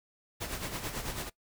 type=noise with tremolo; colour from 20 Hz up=pink; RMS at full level=-35 dBFS; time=0.4-1.3 s; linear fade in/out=20 ms; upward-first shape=sine; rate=9.1 Hz; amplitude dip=60%; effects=noise-tail reverb RT60 0.1 s tail -20 dB re dry